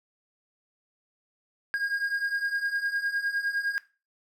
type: beating tone pair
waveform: triangle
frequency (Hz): 1620 / 1629.8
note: G#6 / G#6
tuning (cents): -43 / -33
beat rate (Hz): 9.8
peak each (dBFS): -30 / -26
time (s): 1.74-3.78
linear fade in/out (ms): 0
effects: noise-tail reverb RT60 0.3 s tail -17 dB re dry